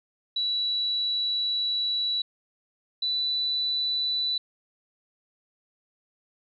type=tone pair in turn; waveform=sine; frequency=3931 / 3974 Hz; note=B7 / B7; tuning=-9 / +10 cents; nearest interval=unison; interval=19 cents; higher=second; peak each=-24 dBFS; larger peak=neither; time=0.36-2.22 / 3.02-4.38 s; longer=first; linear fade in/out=5 ms; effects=none

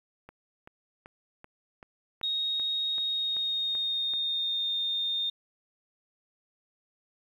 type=click train; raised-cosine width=0.5 ms; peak=-31 dBFS; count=11; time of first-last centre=0.29-4.136 s; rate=2.6 Hz
type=tone with pitch glide; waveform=sine; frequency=3746 to 3648 Hz; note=A#7 to A#7; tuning=+8 to -38 cents; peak=-27 dBFS; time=2.23-5.3 s; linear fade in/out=5 ms; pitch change=-46 cents; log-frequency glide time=2.95-4.7 s
effects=10-bit

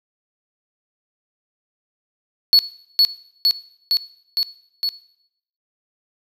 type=tone with echo; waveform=triangle; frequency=4400 Hz; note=C#8; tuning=14 cents flat; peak=-7 dBFS; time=2.53-2.59 s; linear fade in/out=0 ms; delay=460 ms; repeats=5; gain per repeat=-2 dB; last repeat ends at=4.89 s; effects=noise-tail reverb RT60 0.7 s tail -17 dB re dry

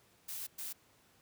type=noise bursts at uneven times; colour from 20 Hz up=blue; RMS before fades=-42 dBFS; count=2; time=0.28-0.47 / 0.58-0.73 s; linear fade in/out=10 ms; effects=pink hiss -67 dBFS RMS until 1.21 s + high-pass 80 Hz 12 dB/octave

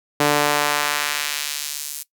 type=tone with high-pass filter sweep; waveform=sawtooth; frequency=146.83 Hz; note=D3; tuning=in tune; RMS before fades=-22 dBFS; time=0.2-2.03 s; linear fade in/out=5 ms; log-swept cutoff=350 to 8600 Hz; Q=0.76; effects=noise-tail reverb RT60 0.1 s tail -18 dB re dry

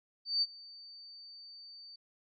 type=tone with ADSR envelope; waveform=sine; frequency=4590 Hz; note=D8; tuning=40 cents flat; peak=-25 dBFS; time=0.25-1.96 s; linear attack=170 ms; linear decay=38 ms; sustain=-23 dB; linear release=7 ms; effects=MP3 96 kbps

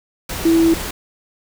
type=tone in noise; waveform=sine; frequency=329.6 Hz; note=E4; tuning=in tune; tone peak=-10 dBFS; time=0.45-0.74 s; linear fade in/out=5 ms; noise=pink; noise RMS=-26 dBFS; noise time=0.29-0.91 s; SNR=+13 dB; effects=none

